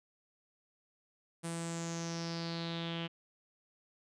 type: tone with low-pass filter sweep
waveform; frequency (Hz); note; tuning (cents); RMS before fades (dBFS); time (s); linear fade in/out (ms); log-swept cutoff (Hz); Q
sawtooth; 167.3; E3; +26; -39; 1.43-3.08; 20; 9300 to 3000; 5.6
effects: none